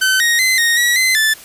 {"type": "tone with pitch steps", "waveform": "sawtooth", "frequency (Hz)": [1528, 1874, 2050, 1862, 1926, 2051, 1753], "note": ["G6", "A#6", "C7", "A#6", "B6", "C7", "A6"], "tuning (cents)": [-45, 9, -36, -2, -44, -35, -7], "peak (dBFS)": -8, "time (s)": [0.01, 1.34], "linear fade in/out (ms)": 10, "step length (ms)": 190, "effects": ["white hiss -38 dBFS RMS until 1.44 s", "resampled to 32000 Hz"]}